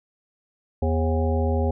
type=harmonic tone with a mistuned harmonic; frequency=81.2 Hz; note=E2; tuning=26 cents flat; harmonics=1 / 3 / 5 / 7 / 9 / 10; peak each=-21 / -28 / -29 / -29 / -34 / -34 dBFS; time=0.82-1.71 s; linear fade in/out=5 ms; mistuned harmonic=7; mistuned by=-90 cents; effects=none